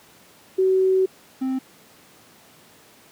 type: tone pair in turn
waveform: sine / triangle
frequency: 377.5 / 261.9 Hz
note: F#4 / C4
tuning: +35 / +2 cents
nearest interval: tritone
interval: 633 cents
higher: first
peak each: -15 / -19 dBFS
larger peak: first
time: 0.58-1.06 / 1.41-1.59 s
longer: first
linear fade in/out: 10 ms
effects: pink hiss -51 dBFS RMS until 3.11 s + high-pass 150 Hz 12 dB/octave